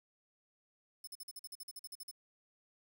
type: tone bursts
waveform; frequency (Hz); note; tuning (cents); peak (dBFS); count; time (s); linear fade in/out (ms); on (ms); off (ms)
10% pulse; 5220; E8; -18; -39; 14; 1.04-2.113; 5; 33; 47
effects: 11-bit